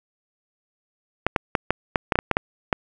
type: clicks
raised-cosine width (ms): 0.5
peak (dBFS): -3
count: 11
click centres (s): 1.266 / 1.362 / 1.552 / 1.706 / 1.958 / 2.122 / 2.156 / 2.189 / 2.313 / 2.369 / 2.728
effects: none